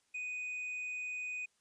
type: tone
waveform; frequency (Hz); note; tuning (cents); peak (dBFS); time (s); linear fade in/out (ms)
triangle; 2489; D#7; 0; -36; 0.14-1.46; 10
effects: white hiss -75 dBFS RMS until 1.6 s + resampled to 22050 Hz